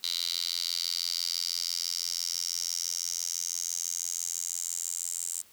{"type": "tone with high-pass filter sweep", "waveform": "10% pulse", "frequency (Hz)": 86, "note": "F2", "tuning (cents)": -26, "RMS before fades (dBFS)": -33, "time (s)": [0.03, 5.42], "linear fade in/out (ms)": 10, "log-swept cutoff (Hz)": [4100, 7700], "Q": 6, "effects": ["white hiss -58 dBFS RMS until 5.52 s"]}